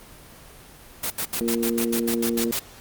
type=noise bursts; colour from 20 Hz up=white; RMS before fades=-26 dBFS; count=11; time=1.03-2.593 s; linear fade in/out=5 ms; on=73 ms; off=76 ms
type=harmonic tone; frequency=116.54 Hz; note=A#2; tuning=in tune; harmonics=2 / 3 / 4; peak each=-24 / -27 / -29 dBFS; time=1.41-2.51 s; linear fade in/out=0 ms
effects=pink hiss -46 dBFS RMS until 2.8 s + Opus 24 kbps